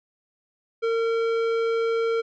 sine tone with tanh clipping, 456.7 Hz, A#4, 36 cents flat, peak -23 dBFS, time 0.82-2.22 s, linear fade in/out 20 ms, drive 14 dB, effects none

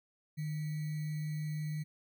sine tone with sample-and-hold, 153 Hz, D#3, 29 cents flat, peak -34 dBFS, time 0.37-1.84 s, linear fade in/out 20 ms, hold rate 2100 Hz, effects none

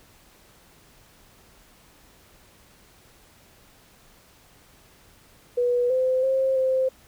sine tone with pitch steps, 488.2 / 515 / 530 / 522 Hz, B4 / C5 / C5 / C5, -20 / -28 / +22 / -4 cents, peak -19 dBFS, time 5.57-6.89 s, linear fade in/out 10 ms, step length 330 ms, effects pink hiss -55 dBFS RMS until 7.07 s

